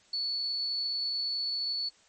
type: tone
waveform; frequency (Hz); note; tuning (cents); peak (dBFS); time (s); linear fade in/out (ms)
sine; 4435; C#8; 0; -29; 0.13-1.89; 5
effects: white hiss -62 dBFS RMS until 2.08 s + MP3 32 kbps